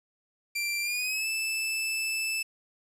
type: tone with pitch glide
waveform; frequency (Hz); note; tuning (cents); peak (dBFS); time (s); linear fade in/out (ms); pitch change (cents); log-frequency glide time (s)
sawtooth; 2359 to 2633; D7 to E7; +7 to -3; -25; 0.55-2.43; 10; +190; 0.81-1.27
effects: resampled to 32000 Hz + 9-bit